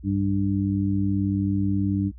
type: harmonic tone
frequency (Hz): 98.5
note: G2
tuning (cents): +9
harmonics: 1 / 2 / 3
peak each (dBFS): -25 / -25 / -25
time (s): 0.03-2.12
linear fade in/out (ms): 50
effects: noise-tail reverb RT60 0.1 s tail -25 dB re dry + added 60 Hz sine -40 dBFS peak until 2.18 s